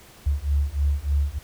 sine beating tone pair, 69.9 / 73.2 Hz, C#2 / D2, +15 / -5 cents, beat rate 3.3 Hz, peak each -23 / -23 dBFS, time 0.26-1.39 s, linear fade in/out 10 ms, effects pink hiss -49 dBFS RMS until 1.43 s

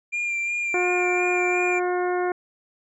triangle tone with vibrato, 2389 Hz, D7, 29 cents sharp, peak -22 dBFS, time 0.12-1.8 s, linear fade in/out 20 ms, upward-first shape sine, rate 2.8 Hz, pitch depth 22 cents each way
harmonic tone, 359 Hz, F4, 48 cents sharp, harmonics 1 / 2 / 3 / 4 / 5 / 6, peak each -23 / -27 / -34 / -33 / -37 / -40 dBFS, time 0.74-2.32 s, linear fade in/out 2 ms
effects resampled to 24000 Hz

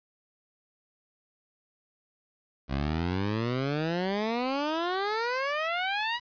15% pulse exponential sweep, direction up, 65 to 986 Hz, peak -21 dBFS, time 2.68-6.2 s, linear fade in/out 50 ms, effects resampled to 11025 Hz + 9-bit

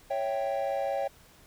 triangle chord, C# diminished, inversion none, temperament equal, 554.4 / 659.3 / 784 Hz, C#5 / E5 / G5, 0 / 0 / 0 cents, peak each -28 / -32 / -30 dBFS, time 0.1-1.08 s, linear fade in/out 10 ms, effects tanh soft clip ceiling -19 dBFS + pink hiss -57 dBFS RMS until 1.46 s

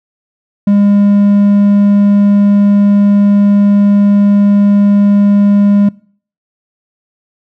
triangle tone, 202.8 Hz, G#3, 41 cents flat, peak -3 dBFS, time 0.67-5.89 s, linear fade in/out 5 ms, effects noise-tail reverb RT60 0.5 s tail -23 dB re dry

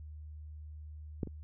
clicks, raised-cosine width 3 ms, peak -20 / -29 dBFS, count 2, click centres 1.232 / 1.273 s, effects added 76 Hz sine -44 dBFS peak until 1.43 s

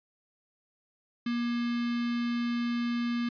square tone with notch filter, 237.9 Hz, A#3, 35 cents sharp, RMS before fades -30 dBFS, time 1.26-3.29 s, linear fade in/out 5 ms, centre 720 Hz, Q 1.2, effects resampled to 11025 Hz

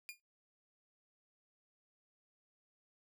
sawtooth tone with exponential decay, 2419 Hz, D#7, 49 cents flat, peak -37 dBFS, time 0.09-0.2 s, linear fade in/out 0 ms, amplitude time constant 22 ms, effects noise-tail reverb RT60 0.2 s tail -26 dB re dry

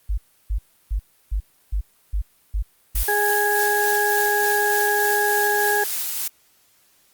sine tone bursts, 50.2 Hz, G1, 42 cents sharp, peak -19 dBFS, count 8, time 0.09-3.034 s, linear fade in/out 10 ms, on 88 ms, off 320 ms
blue noise with tremolo, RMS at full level -25 dBFS, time 2.95-6.28 s, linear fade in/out 5 ms, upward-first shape sine, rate 3.4 Hz, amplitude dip 25%
harmonic tone, 413.6 Hz, G#4, 7 cents flat, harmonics 1 / 2 / 4, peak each -23 / -23 / -21 dBFS, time 3.08-5.84 s, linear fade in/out 5 ms
effects white hiss -59 dBFS RMS until 7.13 s + Opus 32 kbps

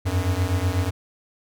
square beating tone pair, 87.8 / 95.9 Hz, F2 / G2, +10 / -37 cents, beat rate 8.1 Hz, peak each -24 dBFS, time 0.05-0.91 s, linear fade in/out 20 ms, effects none

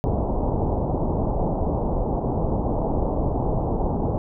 pink low-pass noise, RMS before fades -23 dBFS, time 0.04-4.18 s, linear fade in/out 0 ms, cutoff 910 Hz, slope 48 dB/octave, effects none

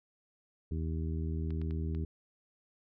harmonic tone, 79.9 Hz, D#2, 47 cents sharp, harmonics 1 / 2 / 3 / 4 / 5, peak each -33 / -39 / -43 / -45 / -47 dBFS, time 0.71-2.05 s, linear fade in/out 5 ms
clicks, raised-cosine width 0.3 ms, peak -37 dBFS, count 4, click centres 1.506 / 1.616 / 1.709 / 1.949 s
effects none

